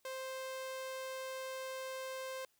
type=tone; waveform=sawtooth; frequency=524 Hz; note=C5; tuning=2 cents sharp; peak=-37 dBFS; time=0.05-2.45 s; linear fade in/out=2 ms; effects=white hiss -75 dBFS RMS until 2.59 s